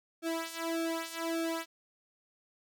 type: tone with flanger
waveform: sawtooth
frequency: 329.6 Hz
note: E4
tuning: in tune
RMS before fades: -35 dBFS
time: 0.22-1.66 s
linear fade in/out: 50 ms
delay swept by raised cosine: 2 to 2.99 ms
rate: 1.7 Hz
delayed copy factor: -1
effects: none